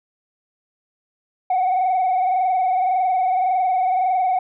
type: tone with frequency modulation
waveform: sine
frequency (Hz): 743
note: F#5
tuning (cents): +7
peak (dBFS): -14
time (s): 1.5-4.39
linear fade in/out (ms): 5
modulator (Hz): 21.8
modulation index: 1.1
effects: tanh soft clip ceiling -14 dBFS